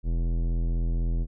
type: tone with tanh clipping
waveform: sine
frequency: 42.02 Hz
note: E1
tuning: 34 cents sharp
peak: -25 dBFS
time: 0.03-1.27 s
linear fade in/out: 50 ms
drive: 16 dB
effects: none